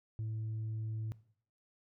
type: tone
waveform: sine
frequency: 110 Hz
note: A2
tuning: in tune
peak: -33 dBFS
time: 0.19-1.12 s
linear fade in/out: 0 ms
effects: noise-tail reverb RT60 0.6 s tail -21 dB re dry + tanh soft clip ceiling -34 dBFS